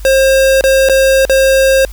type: tone with dropouts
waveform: square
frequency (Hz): 534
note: C5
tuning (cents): +35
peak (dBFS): -7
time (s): 0.05-1.85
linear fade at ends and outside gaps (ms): 1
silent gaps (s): 0.61-0.639 / 0.888-0.896 / 1.252-1.296
effects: added 50 Hz sine -24 dBFS peak until 1.92 s + white hiss -40 dBFS RMS until 1.92 s